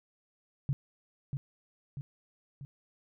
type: tone with echo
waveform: sine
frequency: 138.59 Hz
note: C#3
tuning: in tune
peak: -26 dBFS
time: 0.69-0.73 s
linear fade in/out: 0 ms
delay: 640 ms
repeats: 3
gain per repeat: -5 dB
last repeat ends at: 2.65 s
effects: none